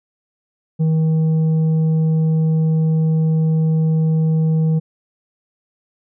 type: tone with tanh clipping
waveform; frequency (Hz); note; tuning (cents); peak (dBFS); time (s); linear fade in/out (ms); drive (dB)
sine; 159.2; D#3; +40; -14; 0.79-4.8; 20; 5
effects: none